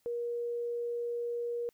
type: tone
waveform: sine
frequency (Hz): 475.1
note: A#4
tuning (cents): +33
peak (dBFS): -32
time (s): 0.06-1.69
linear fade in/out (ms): 0
effects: white hiss -73 dBFS RMS until 1.73 s